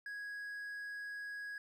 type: tone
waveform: triangle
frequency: 1659 Hz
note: G#6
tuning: 2 cents flat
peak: -40 dBFS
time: 0.06-1.58 s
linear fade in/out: 2 ms
effects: none